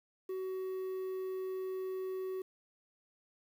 triangle tone with quantisation, 375.9 Hz, F#4, 27 cents sharp, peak -34 dBFS, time 0.29-2.42 s, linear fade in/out 5 ms, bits 10, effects none

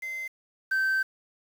sine tone pair in turn, 2070 / 1550.7 Hz, C7 / G6, -19 / -19 cents, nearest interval perfect fourth, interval 500 cents, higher first, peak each -31 / -20 dBFS, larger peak second, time 0.02-0.28 / 0.71-1.03 s, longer second, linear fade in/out 10 ms, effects tanh soft clip ceiling -22 dBFS + 8-bit

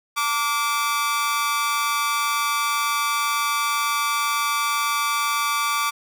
sawtooth tone with amplitude modulation, 1162 Hz, D6, 19 cents flat, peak -13 dBFS, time 0.16-5.91 s, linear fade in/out 20 ms, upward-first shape sine, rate 260 Hz, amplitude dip 80%, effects none

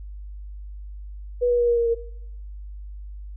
sine tone with pitch steps, 488.6 / 483.5 / 478.5 / 473.6 / 468.7 / 463.8 Hz, B4 / B4 / A#4 / A#4 / A#4 / A#4, -19 / -37 / +45 / +27 / +9 / -9 cents, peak -17 dBFS, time 1.41-1.95 s, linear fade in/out 20 ms, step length 90 ms, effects noise-tail reverb RT60 0.7 s tail -17 dB re dry + added 50 Hz sine -34 dBFS peak until 3.36 s

